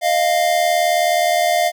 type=tone pair together; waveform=square; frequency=619.2 / 698.5 Hz; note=D#5 / F5; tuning=-9 / 0 cents; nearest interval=major second; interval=209 cents; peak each=-20 / -16 dBFS; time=0.01-1.72 s; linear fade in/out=50 ms; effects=none